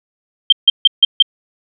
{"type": "tone bursts", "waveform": "sine", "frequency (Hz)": 3166, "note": "G7", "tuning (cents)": 17, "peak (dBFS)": -3, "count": 5, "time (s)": [0.5, 1.225], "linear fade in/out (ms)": 5, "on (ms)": 25, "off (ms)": 150, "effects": []}